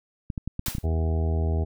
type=clicks; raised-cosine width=5 ms; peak=-17 dBFS; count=7; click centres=0.302 / 0.378 / 0.476 / 0.594 / 0.683 / 0.751 / 0.783 s
type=noise with exponential decay; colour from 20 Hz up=white; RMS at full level=-26 dBFS; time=0.66-0.86 s; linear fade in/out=2 ms; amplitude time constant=42 ms
type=harmonic tone; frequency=80.8 Hz; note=E2; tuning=34 cents flat; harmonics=1 / 2 / 3 / 4 / 5 / 6 / 8 / 9 / 10; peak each=-22 / -33 / -37 / -39 / -35 / -41 / -39 / -44 / -45 dBFS; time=0.83-1.65 s; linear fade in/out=20 ms
effects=none